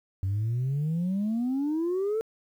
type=exponential sweep; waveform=sine; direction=up; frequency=93.2 to 453.1 Hz; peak=-23 dBFS; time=0.23-2.21 s; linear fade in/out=0 ms; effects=tanh soft clip ceiling -23 dBFS + 10-bit